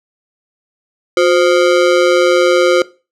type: ring-modulated tone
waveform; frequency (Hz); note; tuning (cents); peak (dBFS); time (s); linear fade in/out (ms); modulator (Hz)
square; 440; A4; 0; -6; 1.17-2.82; 2; 80.6
effects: noise-tail reverb RT60 0.3 s tail -19 dB re dry + low-pass 6000 Hz 12 dB/octave